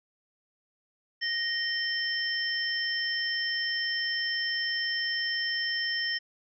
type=tone cluster; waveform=sine; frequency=1866 / 3098 / 5320 Hz; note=A#6 / G7 / E8; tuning=+1 / -21 / +15 cents; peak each=-30 / -35 / -32 dBFS; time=1.21-6.19 s; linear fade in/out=20 ms; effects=none